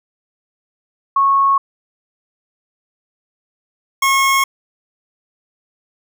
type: tone pair in turn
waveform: sine / 25% pulse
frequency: 1100 / 1087.4 Hz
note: C#6 / C#6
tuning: -14 / -34 cents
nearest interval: unison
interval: 20 cents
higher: first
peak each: -10 / -8 dBFS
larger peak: second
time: 1.16-1.58 / 4.02-4.44 s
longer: neither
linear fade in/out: 5 ms
effects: none